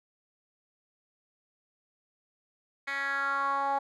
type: tone with band-pass filter sweep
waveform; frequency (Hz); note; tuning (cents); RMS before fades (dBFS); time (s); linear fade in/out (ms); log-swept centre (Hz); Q
10% pulse; 277.2; C#4; 0; -30; 2.87-3.79; 10; 2200 to 800; 4
effects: none